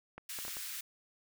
clicks, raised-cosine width 0.5 ms, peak -30 dBFS, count 5, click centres 0.18 / 0.388 / 0.451 / 0.481 / 0.569 s
white high-pass noise, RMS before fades -42 dBFS, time 0.29-0.81 s, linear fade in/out 5 ms, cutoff 1400 Hz, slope 24 dB/octave
effects none

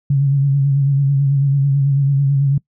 sine tone with vibrato, 139 Hz, C#3, 5 cents sharp, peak -11 dBFS, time 0.1-2.58 s, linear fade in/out 5 ms, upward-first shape sine, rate 9.1 Hz, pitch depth 41 cents each way, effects noise-tail reverb RT60 0.1 s tail -23 dB re dry

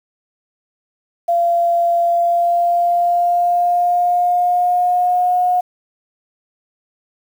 sine tone with pitch glide, 687 to 722 Hz, F5 to F#5, -29 to -43 cents, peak -12 dBFS, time 1.28-5.61 s, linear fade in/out 10 ms, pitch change +86 cents, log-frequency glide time 2.01-5.36 s, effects 7-bit

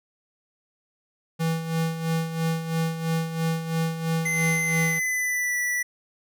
square tone with tremolo, 163.3 Hz, E3, 16 cents flat, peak -22 dBFS, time 1.39-5 s, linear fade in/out 20 ms, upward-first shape sine, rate 3 Hz, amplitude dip 65%
square tone with pitch glide, 2063 to 1961.9 Hz, C7 to B6, -25 to -12 cents, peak -24 dBFS, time 4.25-5.83 s, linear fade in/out 10 ms, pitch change -87 cents, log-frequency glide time 4.66-5.57 s
effects none

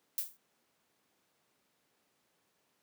violet noise with exponential decay, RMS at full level -30 dBFS, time 0.18-0.37 s, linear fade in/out 1 ms, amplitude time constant 41 ms, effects pink hiss -75 dBFS RMS until 2.82 s + high-pass 200 Hz 12 dB/octave

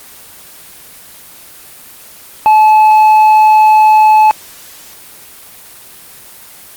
sine tone with tanh clipping, 862 Hz, A5, 36 cents flat, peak -4 dBFS, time 2.46-4.31 s, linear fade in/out 0 ms, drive 4 dB, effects white hiss -35 dBFS RMS until 6.76 s + Opus 24 kbps

